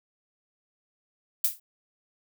violet noise with exponential decay, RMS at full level -19 dBFS, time 1.44-1.6 s, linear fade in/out 5 ms, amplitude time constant 33 ms, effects none

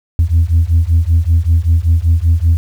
sine beating tone pair, 80.5 / 85.7 Hz, E2 / F2, -41 / -32 cents, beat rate 5.2 Hz, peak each -10 dBFS, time 0.19-2.57 s, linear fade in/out 0 ms, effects tanh soft clip ceiling -4 dBFS + 7-bit

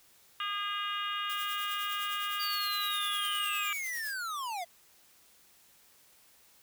harmonic tone, 407.5 Hz, G#4, 33 cents flat, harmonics 3 / 4 / 5 / 6 / 7 / 8 / 9, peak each -35 / -41 / -45 / -46 / -37 / -45 / -47 dBFS, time 0.4-3.73 s, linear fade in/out 2 ms
blue noise with tremolo, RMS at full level -42 dBFS, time 1.29-4.14 s, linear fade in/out 10 ms, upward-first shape triangle, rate 9.8 Hz, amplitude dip 70%
square linear sweep, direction down, 4699 to 659.3 Hz, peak -35 dBFS, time 2.39-4.65 s, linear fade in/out 20 ms
effects white hiss -62 dBFS RMS until 6.62 s

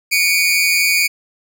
sawtooth tone pair together, 2252 / 2427 Hz, C#7 / D#7, +27 / -44 cents, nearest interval minor second, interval 129 cents, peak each -12 dBFS, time 0.11-1.08 s, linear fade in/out 20 ms, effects none

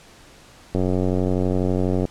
click train, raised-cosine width 2 ms, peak -9 dBFS, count 121, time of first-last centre 0.75-2.053 s, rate 92.1 Hz, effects pink hiss -48 dBFS RMS until 2.1 s + low-pass 9000 Hz 12 dB/octave

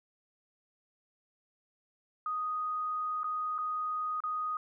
sine tone with dropouts, 1244.5 Hz, D#6, in tune, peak -31 dBFS, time 2.26-4.57 s, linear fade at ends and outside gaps 2 ms, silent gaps 3.233-3.242 / 3.581-3.586 / 4.204-4.237 s, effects none

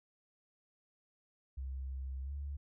sine tone with pitch glide, 66.2 to 70.95 Hz, C2 to C#2, +21 to +41 cents, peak -38 dBFS, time 1.57-2.57 s, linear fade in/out 10 ms, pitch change +120 cents, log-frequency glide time 2.23-2.32 s, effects none

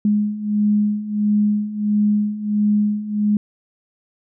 sine beating tone pair, 207.7 / 209.2 Hz, G#3 / G#3, 0 / +13 cents, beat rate 1.5 Hz, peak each -21 / -17 dBFS, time 0.05-3.37 s, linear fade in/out 2 ms, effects none

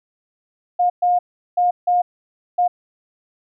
sine tone bursts at uneven times, 713 Hz, F5, 36 cents sharp, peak -13 dBFS, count 5, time 0.79-0.9 / 1.02-1.19 / 1.57-1.71 / 1.87-2.02 / 2.58-2.68 s, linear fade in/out 10 ms, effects none

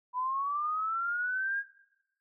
sine linear sweep, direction up, 985 to 1640 Hz, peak -29 dBFS, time 0.13-1.64 s, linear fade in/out 50 ms, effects noise-tail reverb RT60 0.9 s tail -20 dB re dry

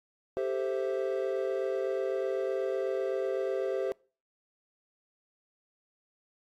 triangle chord, A minor seventh, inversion third, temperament equal, 392 / 440 / 523.3 / 659.3 Hz, G4 / A4 / C5 / E5, 0 / 0 / 0 / 0 cents, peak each -30 / -36 / -31 / -36 dBFS, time 0.37-3.92 s, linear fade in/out 0 ms, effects noise-tail reverb RT60 0.4 s tail -25 dB re dry + AAC 48 kbps

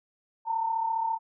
sine tone pair together, 900 / 934.8 Hz, A5 / A#5, +39 / +5 cents, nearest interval minor second, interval 66 cents, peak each -26 / -34 dBFS, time 0.45-1.19 s, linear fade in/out 50 ms, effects none

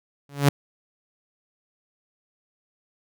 sawtooth tone with exponential growth, 141.9 Hz, C#3, 41 cents sharp, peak -8 dBFS, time 0.29-0.49 s, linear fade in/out 2 ms, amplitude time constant 43 ms, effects none

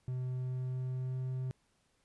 triangle tone with pitch glide, 127.2 to 129.12 Hz, C3 to C3, -48 to -23 cents, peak -32 dBFS, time 0.08-1.51 s, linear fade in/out 0 ms, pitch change +25 cents, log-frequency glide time 0.26-1.25 s, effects pink hiss -74 dBFS RMS until 2.04 s + resampled to 24000 Hz

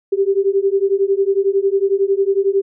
sine beating tone pair, 387.5 / 398.5 Hz, G4 / G4, -20 / +28 cents, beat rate 11 Hz, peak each -16 dBFS, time 0.12-2.62 s, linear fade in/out 10 ms, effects none

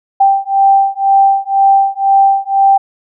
sine beating tone pair, 784 / 786 Hz, G5 / G5, 0 / +4 cents, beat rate 2 Hz, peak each -10 dBFS, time 0.2-2.78 s, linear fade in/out 10 ms, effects none

